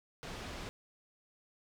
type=low-pass noise; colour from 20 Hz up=pink; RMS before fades=-44 dBFS; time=0.23-0.69 s; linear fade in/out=0 ms; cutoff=5200 Hz; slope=12 dB/octave; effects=none